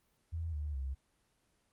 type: tone with pitch steps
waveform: sine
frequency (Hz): 82.41 / 74.27 / 66.94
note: E2 / D2 / C2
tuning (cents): 0 / +20 / +40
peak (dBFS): -35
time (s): 0.32-0.95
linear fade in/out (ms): 20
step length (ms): 210
effects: pink hiss -75 dBFS RMS until 1.72 s + Opus 24 kbps